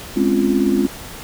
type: chord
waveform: sine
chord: Db major seventh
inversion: second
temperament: just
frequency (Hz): 207.9 / 259.9 / 277.2 / 346.5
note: Ab3 / C4 / Db4 / F4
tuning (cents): +2 / -11 / 0 / -14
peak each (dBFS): -19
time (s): 0.16-0.87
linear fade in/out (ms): 10
effects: pink hiss -34 dBFS RMS until 1.23 s